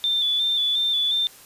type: tone with vibrato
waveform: sine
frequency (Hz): 3520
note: A7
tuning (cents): 0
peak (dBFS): -19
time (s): 0.04-1.27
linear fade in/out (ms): 0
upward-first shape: square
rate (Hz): 2.8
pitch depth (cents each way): 30
effects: white hiss -47 dBFS RMS until 1.45 s + resampled to 32000 Hz